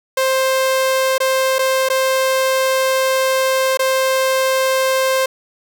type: tone with dropouts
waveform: sawtooth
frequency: 526 Hz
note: C5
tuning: 9 cents sharp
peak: -10 dBFS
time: 0.17-5.26 s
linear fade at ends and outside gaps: 5 ms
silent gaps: 1.181-1.202 / 1.585-1.59 / 1.888-1.899 / 3.773-3.792 s
effects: none